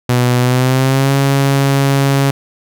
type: tone with pitch glide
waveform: sawtooth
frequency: 123.6 to 137.94 Hz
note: B2 to C#3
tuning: +2 to -8 cents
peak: -6 dBFS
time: 0.09-2.31 s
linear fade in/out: 5 ms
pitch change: +190 cents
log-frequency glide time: 0.38-1.13 s
effects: none